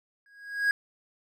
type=tone with exponential growth; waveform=triangle; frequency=1646 Hz; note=G#6; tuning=16 cents flat; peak=-17 dBFS; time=0.26-0.71 s; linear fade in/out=1 ms; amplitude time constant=96 ms; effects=none